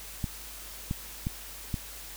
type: clicks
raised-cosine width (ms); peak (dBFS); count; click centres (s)
5; -17; 4; 0.242 / 0.911 / 1.269 / 1.742
effects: added 50 Hz sine -49 dBFS peak until 2.16 s + white hiss -44 dBFS RMS until 2.16 s